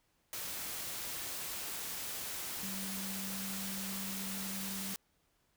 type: tone in noise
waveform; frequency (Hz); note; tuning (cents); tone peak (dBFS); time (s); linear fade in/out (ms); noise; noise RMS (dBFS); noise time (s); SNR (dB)
sine; 193.6; G3; -21; -42; 2.63-4.94; 0; white; -41; 0.33-4.96; -4
effects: pink hiss -75 dBFS RMS until 5.56 s